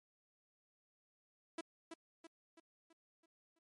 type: tone with echo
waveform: sawtooth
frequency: 329.6 Hz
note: E4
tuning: in tune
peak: -37 dBFS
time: 1.58-1.61 s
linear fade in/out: 5 ms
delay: 330 ms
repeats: 6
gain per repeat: -6 dB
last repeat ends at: 3.59 s
effects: MP3 48 kbps